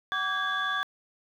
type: tone cluster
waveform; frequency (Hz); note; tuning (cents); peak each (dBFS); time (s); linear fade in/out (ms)
sine; 754 / 1153 / 1560 / 1642 / 3453; F#5 / D6 / G6 / G#6 / A7; +32 / -32 / -9 / -20 / -33; -38 / -30 / -38 / -29 / -34; 0.12-0.83; 0
effects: tanh soft clip ceiling -19 dBFS + 10-bit